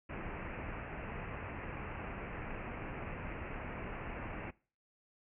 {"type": "low-pass noise", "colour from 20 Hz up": "pink", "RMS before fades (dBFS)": -43, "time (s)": [0.09, 4.51], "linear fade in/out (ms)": 10, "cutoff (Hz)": 2700, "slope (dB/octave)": 96, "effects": ["noise-tail reverb RT60 0.4 s tail -23 dB re dry"]}